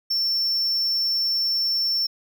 triangle tone, 5410 Hz, E8, 44 cents sharp, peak -19 dBFS, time 0.1-2.07 s, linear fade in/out 10 ms, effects none

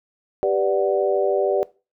sine chord, G major seventh, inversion none, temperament equal, 392 / 493.9 / 587.3 / 740 Hz, G4 / B4 / D5 / F#5, 0 / 0 / 0 / 0 cents, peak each -21 / -24 / -21 / -27 dBFS, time 0.43-1.63 s, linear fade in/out 0 ms, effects noise-tail reverb RT60 0.3 s tail -20 dB re dry

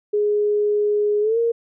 sine tone with pitch glide, 416.3 to 464.6 Hz, G#4 to A#4, +4 to -6 cents, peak -16 dBFS, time 0.13-1.52 s, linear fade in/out 10 ms, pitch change +190 cents, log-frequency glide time 1.21-1.38 s, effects none

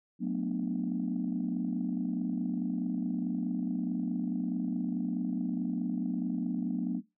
sine chord, B minor seventh, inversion second, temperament just, 185.21 / 222.2 / 246.9 / 296.3 Hz, F#3 / A3 / B3 / D4, +2 / +17 / 0 / +15 cents, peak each -33 / -36 / -33 / -36 dBFS, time 0.19-7.02 s, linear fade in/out 50 ms, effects noise-tail reverb RT60 0.2 s tail -20 dB re dry + tanh soft clip ceiling -22 dBFS

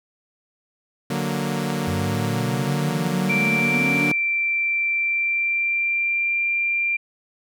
sawtooth chord, D augmented, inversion none, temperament equal, 146.83 / 185 / 233.1 Hz, D3 / F#3 / A#3, 0 / 0 / 0 cents, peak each -23 dBFS, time 1.1-4.12 s, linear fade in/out 5 ms
sine exponential sweep, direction up, 89.9 to 300 Hz, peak -25 dBFS, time 1.87-4.12 s, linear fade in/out 10 ms
sine tone with pitch glide, 2349 to 2376 Hz, D7 to D7, 0 to +20 cents, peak -19 dBFS, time 3.29-6.97 s, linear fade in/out 10 ms, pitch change +20 cents, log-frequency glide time 4.94-6.41 s
effects none

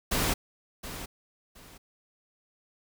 pink noise with echo, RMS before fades -27 dBFS, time 0.11-0.34 s, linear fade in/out 10 ms, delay 720 ms, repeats 2, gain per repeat -12 dB, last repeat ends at 1.78 s, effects none

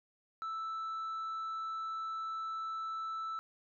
triangle tone with tanh clipping, 1318.5 Hz, E6, in tune, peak -37 dBFS, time 0.42-3.39 s, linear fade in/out 0 ms, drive 7 dB, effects none

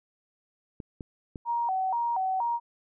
clicks, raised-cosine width 3 ms, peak -25 dBFS, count 3, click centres 0.802 / 1.008 / 1.358 s
sine tone with vibrato, 844 Hz, G#5, 28 cents sharp, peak -25 dBFS, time 1.45-2.6 s, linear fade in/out 50 ms, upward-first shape square, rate 2.1 Hz, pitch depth 190 cents each way
effects none

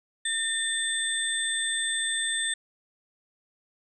sine tone cluster, 1809 / 3553 / 8240 Hz, A6 / A7 / C9, +48 / +16 / -28 cents, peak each -30 dBFS, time 0.25-2.54 s, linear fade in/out 5 ms, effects none

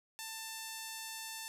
5% pulse tone, 890 Hz, A5, 20 cents sharp, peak -30 dBFS, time 0.19-1.48 s, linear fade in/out 0 ms, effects none

